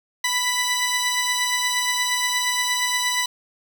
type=tone pair together; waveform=15% pulse; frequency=992 / 1975.5 Hz; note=B5 / B6; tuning=+7 / 0 cents; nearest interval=octave; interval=1193 cents; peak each=-17 dBFS; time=0.24-3.26 s; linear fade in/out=5 ms; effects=none